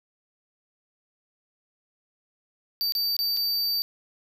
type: tone with dropouts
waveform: square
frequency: 4630 Hz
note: D8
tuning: 25 cents flat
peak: -24 dBFS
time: 2.81-3.82 s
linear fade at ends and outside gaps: 0 ms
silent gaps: 2.922-2.951 / 3.166-3.19 / 3.366-3.371 s
effects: none